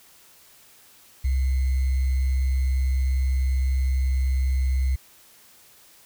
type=tone with sample-and-hold; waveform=sine; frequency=65.41 Hz; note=C2; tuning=in tune; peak=-19 dBFS; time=1.24-4.96 s; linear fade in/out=10 ms; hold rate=2100 Hz; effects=white hiss -53 dBFS RMS until 6.05 s